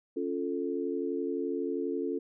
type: chord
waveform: sine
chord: Db augmented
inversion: none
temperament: equal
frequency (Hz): 277.2 / 349.2 / 440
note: Db4 / F4 / A4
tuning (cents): 0 / 0 / 0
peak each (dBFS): -34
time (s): 0.16-2.19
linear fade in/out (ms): 10
effects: none